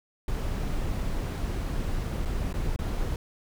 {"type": "noise with dropouts", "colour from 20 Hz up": "brown", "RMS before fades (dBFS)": -29, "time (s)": [0.28, 3.16], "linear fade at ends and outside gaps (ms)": 2, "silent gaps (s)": [[2.252, 2.256], [2.528, 2.539], [2.762, 2.789]], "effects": []}